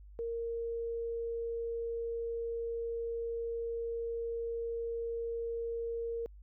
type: tone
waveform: sine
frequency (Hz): 463.6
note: A#4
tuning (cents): -10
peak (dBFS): -34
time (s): 0.19-6.26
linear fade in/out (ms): 0
effects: added 50 Hz sine -50 dBFS peak until 6.42 s

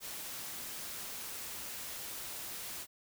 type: noise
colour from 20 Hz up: white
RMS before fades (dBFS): -43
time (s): 0-2.87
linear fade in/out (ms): 50
effects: none

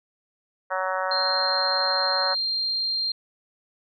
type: harmonic tone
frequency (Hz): 187.1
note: F#3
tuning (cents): +20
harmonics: 3 / 4 / 5 / 6 / 7 / 8 / 9 / 10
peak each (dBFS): -29 / -32 / -31 / -32 / -32 / -32 / -38 / -38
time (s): 0.7-2.35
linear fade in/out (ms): 20
type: tone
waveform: sine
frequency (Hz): 4186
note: C8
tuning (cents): 0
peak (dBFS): -23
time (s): 1.11-3.12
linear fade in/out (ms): 5
effects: none

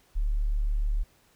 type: tone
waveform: sine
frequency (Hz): 36.71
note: D1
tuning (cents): 0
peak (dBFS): -23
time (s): 0.15-1.04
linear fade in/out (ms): 20
effects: pink hiss -63 dBFS RMS until 1.35 s

